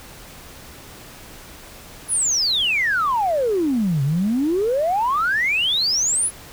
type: exponential two-way sweep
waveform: sine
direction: down then up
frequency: 10830 to 132.5 to 10830 Hz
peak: -16 dBFS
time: 2.08-6.31 s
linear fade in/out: 50 ms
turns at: 4.03 s
effects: tanh soft clip ceiling -12 dBFS + pink hiss -41 dBFS RMS until 6.52 s